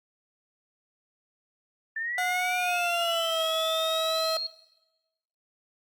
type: linear sweep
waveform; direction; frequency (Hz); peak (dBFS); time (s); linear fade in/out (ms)
sine; up; 1763 to 4308; -29; 1.96-4.47; 5
type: tone with pitch glide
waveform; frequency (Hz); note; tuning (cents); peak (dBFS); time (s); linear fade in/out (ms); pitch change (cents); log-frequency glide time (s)
30% pulse; 727 to 644; F#5 to E5; -31 to -41; -24; 2.18-4.37; 2; -210; 2.57-3.43
effects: noise-tail reverb RT60 1.0 s tail -18 dB re dry + Opus 48 kbps